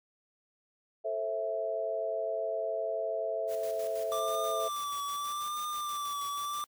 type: chord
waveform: sine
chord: A minor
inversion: none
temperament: equal with one note detuned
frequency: 440 / 531.8 / 659.3 Hz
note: A4 / C5 / E5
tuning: 0 / +28 / 0 cents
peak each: -37 / -38 / -32 dBFS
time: 1.04-4.69 s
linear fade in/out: 20 ms
type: noise with tremolo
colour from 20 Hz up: white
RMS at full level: -48 dBFS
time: 3.47-6.67 s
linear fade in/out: 50 ms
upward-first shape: square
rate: 6.2 Hz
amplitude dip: 55%
type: tone with vibrato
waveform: square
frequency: 1174.7 Hz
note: D6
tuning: in tune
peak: -34 dBFS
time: 4.12-6.64 s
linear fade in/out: 0 ms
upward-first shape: triangle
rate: 0.82 Hz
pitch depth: 53 cents each way
effects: none